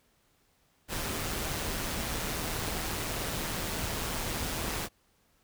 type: noise with amplitude modulation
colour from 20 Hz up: pink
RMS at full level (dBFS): -32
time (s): 0.88-4.89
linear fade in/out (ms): 50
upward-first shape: sine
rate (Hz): 159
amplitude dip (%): 40
effects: pink hiss -69 dBFS RMS until 5.43 s